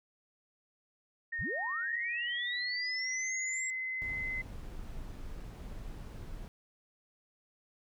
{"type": "tone with pitch glide", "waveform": "sine", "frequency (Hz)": [1845, 2047], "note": ["A#6", "C7"], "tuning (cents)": [-18, -38], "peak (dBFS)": -34, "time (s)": [1.32, 4.42], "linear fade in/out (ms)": 10, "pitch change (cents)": 180, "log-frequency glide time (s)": [1.76, 3.23]}
{"type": "linear sweep", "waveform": "sine", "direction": "up", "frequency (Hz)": [34.65, 7700], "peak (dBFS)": -37, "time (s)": [1.39, 3.7], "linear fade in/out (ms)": 0}
{"type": "noise", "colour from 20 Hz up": "brown", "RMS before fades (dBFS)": -43, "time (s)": [4.02, 6.48], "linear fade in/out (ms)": 0}
{"effects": []}